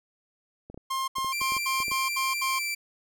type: clicks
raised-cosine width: 2 ms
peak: -29 dBFS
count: 11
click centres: 0.7 / 0.744 / 0.776 / 1.184 / 1.246 / 1.416 / 1.521 / 1.567 / 1.803 / 1.882 / 1.917 s
type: tone bursts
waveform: 45% pulse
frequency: 1061 Hz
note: C6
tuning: 24 cents sharp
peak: -27 dBFS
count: 7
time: 0.9-2.592 s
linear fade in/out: 10 ms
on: 180 ms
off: 72 ms
type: tone with pitch glide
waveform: sawtooth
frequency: 2358 to 2340 Hz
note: D7 to D7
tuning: +6 to -7 cents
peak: -25 dBFS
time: 1.32-2.75 s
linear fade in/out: 10 ms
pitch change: -13 cents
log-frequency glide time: 2.39-2.53 s
effects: none